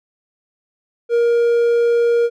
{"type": "tone", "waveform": "triangle", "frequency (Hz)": 470.9, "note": "A#4", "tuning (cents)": 18, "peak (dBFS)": -10, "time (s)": [1.09, 2.3], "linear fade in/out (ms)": 50, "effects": []}